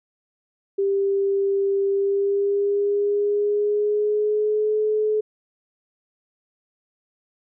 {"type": "tone with pitch glide", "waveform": "sine", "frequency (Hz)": [394.9, 428.2], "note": ["G4", "A4"], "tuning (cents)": [13, -47], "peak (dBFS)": -18, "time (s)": [0.78, 5.21], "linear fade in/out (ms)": 10, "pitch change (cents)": 140, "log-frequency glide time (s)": [1.89, 4.78], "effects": []}